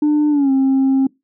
sine tone with pitch glide, 298.7 to 267.7 Hz, D4 to C4, +29 to +40 cents, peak -9 dBFS, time 0.02-1.07 s, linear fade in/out 5 ms, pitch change -189 cents, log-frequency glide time 0.3-0.51 s, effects noise-tail reverb RT60 0.2 s tail -24 dB re dry + tanh soft clip ceiling -10 dBFS

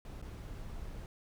brown noise with dropouts, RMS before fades -44 dBFS, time 0.05-1.06 s, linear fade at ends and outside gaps 1 ms, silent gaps 0.216-0.225 s, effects none

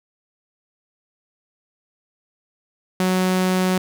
sawtooth tone, 185 Hz, F#3, in tune, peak -13 dBFS, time 3-3.78 s, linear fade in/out 2 ms, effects none

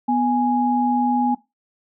sine tone pair together, 246.9 / 830.6 Hz, B3 / G#5, 0 / 0 cents, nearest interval octave + major sixth, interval 2100 cents, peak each -19 dBFS, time 0.08-1.35 s, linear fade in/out 10 ms, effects noise-tail reverb RT60 0.2 s tail -17 dB re dry

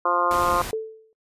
harmonic tone, 175.3 Hz, F3, 7 cents sharp, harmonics 2 / 3 / 4 / 5 / 6 / 7 / 8, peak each -31 / -27 / -29 / -31 / -22 / -25 / -32 dBFS, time 0.05-0.62 s, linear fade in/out 5 ms
pink noise, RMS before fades -32 dBFS, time 0.31-0.71 s, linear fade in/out 0 ms
sine tone with exponential decay, 440.8 Hz, A4, 3 cents sharp, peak -20 dBFS, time 0.73-1.13 s, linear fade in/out 1 ms, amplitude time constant 86 ms
effects noise-tail reverb RT60 0.1 s tail -23 dB re dry + resampled to 32000 Hz

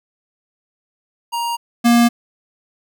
square tone pair in turn, 940 / 236.6 Hz, A#5 / A#3, +14 / +26 cents, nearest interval 2 octaves, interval 2388 cents, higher first, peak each -20 / -10 dBFS, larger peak second, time 1.32-1.57 / 1.84-2.09 s, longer neither, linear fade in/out 20 ms, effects none

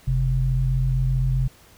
sine tone pair together, 46.17 / 130.81 Hz, F#1 / C3, -3 / 0 cents, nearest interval octave + tritone, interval 1803 cents, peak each -22 / -20 dBFS, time 0.07-1.48 s, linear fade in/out 10 ms, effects pink hiss -52 dBFS RMS until 1.77 s

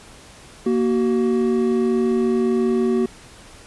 triangle tone pair together, 234.9 / 376.3 Hz, A#3 / F#4, +13 / +29 cents, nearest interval minor sixth, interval 816 cents, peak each -17 dBFS, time 0.66-3.06 s, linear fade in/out 5 ms, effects pink hiss -44 dBFS RMS until 3.66 s + resampled to 24000 Hz

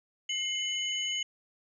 sine tone cluster, 2123 / 2993 / 6590 Hz, C7 / F#7 / G#8, +25 / +19 / -14 cents, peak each -37 / -31 / -38 dBFS, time 0.29-1.23 s, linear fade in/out 5 ms, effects none

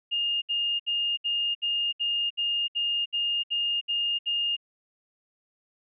sine tone bursts, 2830 Hz, F7, 22 cents sharp, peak -24 dBFS, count 12, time 0.11-4.567 s, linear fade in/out 20 ms, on 310 ms, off 67 ms, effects none

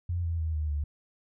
sine tone with pitch steps, 87.31 / 83.56 / 79.97 / 76.54 / 73.25 Hz, F2 / E2 / D#2 / D#2 / D2, 0 / +24 / +48 / -28 / -4 cents, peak -27 dBFS, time 0.09-0.84 s, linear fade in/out 5 ms, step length 150 ms, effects none

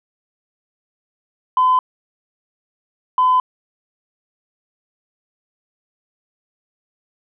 sine tone pair in turn, 1017 / 1013.1 Hz, C6 / B5, -50 / +44 cents, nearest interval unison, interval 6 cents, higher first, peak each -10 dBFS, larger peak neither, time 1.57-1.79 / 3.18-3.4 s, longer neither, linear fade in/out 2 ms, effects tanh soft clip ceiling -7 dBFS

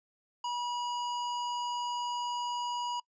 square tone, 968 Hz, B5, 35 cents flat, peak -33 dBFS, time 0.44-3 s, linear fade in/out 5 ms, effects noise-tail reverb RT60 0.1 s tail -25 dB re dry + resampled to 16000 Hz

